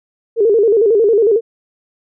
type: tone with vibrato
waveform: sine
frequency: 430.9 Hz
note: A4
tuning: 36 cents flat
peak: -8 dBFS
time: 0.36-1.41 s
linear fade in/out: 50 ms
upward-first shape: square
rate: 11 Hz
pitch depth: 110 cents each way
effects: none